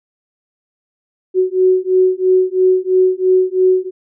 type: beating tone pair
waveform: sine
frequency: 370 / 373 Hz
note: F#4 / F#4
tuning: 0 / +14 cents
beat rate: 3 Hz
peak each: -13 dBFS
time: 1.34-3.91 s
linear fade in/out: 50 ms
effects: none